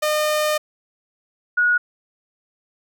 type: tone pair in turn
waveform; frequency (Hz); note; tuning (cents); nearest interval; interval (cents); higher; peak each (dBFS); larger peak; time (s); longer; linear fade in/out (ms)
sawtooth / sine; 608 / 1453.6; D#5 / F#6; -40 / -31; octave + minor third; 1509; second; -14; neither; 0.02-0.58 / 1.57-1.78; first; 10
effects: none